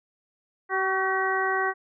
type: harmonic tone with a mistuned harmonic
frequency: 381.8 Hz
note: G4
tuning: 46 cents flat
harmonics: 1 / 2 / 3 / 4 / 5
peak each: -29 / -29 / -29 / -29 / -29 dBFS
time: 0.69-1.74 s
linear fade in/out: 50 ms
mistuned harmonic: 3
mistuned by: -27 cents
effects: none